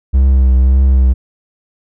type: tone with vibrato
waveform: triangle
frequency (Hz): 65.2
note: C2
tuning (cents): -5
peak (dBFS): -4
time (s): 0.13-1.14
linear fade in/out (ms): 20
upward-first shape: triangle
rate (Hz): 1.8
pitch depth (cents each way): 45
effects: none